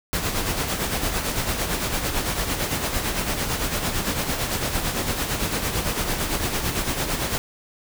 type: noise with tremolo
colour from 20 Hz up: pink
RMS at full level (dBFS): -23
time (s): 0.13-7.38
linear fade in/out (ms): 0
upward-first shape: sine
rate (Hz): 8.9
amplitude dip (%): 50
effects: none